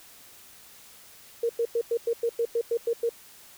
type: tone bursts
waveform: sine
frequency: 466.2 Hz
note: A#4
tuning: in tune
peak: -22 dBFS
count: 11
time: 1.43-3.093 s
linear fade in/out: 5 ms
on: 63 ms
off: 97 ms
effects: white hiss -51 dBFS RMS until 3.57 s